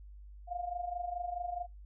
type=tone with amplitude modulation; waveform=sine; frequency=707 Hz; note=F5; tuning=21 cents sharp; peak=-32 dBFS; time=0.47-1.67 s; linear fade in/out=50 ms; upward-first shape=sine; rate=24.7 Hz; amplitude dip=75%; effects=noise-tail reverb RT60 0.2 s tail -25 dB re dry + added 50 Hz sine -48 dBFS peak until 1.85 s